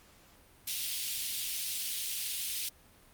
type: high-pass noise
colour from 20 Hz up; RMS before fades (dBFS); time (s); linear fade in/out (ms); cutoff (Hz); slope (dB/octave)
pink; -35; 0.67-2.69; 5; 2900; 24
effects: pink hiss -60 dBFS RMS until 3.13 s + Opus 48 kbps